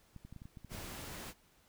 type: clicks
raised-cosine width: 5 ms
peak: -37 dBFS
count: 11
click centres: 0.163 / 0.25 / 0.326 / 0.363 / 0.419 / 0.455 / 0.572 / 0.647 / 0.719 / 0.749 / 0.787 s
type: noise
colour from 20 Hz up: pink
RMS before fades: -46 dBFS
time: 0.69-1.34 s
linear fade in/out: 50 ms
effects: pink hiss -68 dBFS RMS until 1.68 s